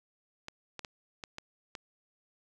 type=clicks; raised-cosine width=0.2 ms; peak=-23 dBFS; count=6; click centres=0.484 / 0.793 / 0.848 / 1.238 / 1.384 / 1.752 s; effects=none